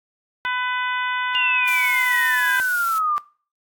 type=harmonic tone; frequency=500 Hz; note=B4; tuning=21 cents sharp; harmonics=2 / 3 / 4 / 5 / 6 / 7; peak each=-26 / -24 / -28 / -34 / -35 / -36 dBFS; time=0.45-2.6 s; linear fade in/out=0 ms
type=exponential sweep; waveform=sine; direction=down; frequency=2838 to 1172 Hz; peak=-18 dBFS; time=1.35-3.18 s; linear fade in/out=0 ms
type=noise; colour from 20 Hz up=blue; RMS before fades=-33 dBFS; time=1.67-2.99 s; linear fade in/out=10 ms
effects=noise-tail reverb RT60 0.4 s tail -21 dB re dry + AAC 64 kbps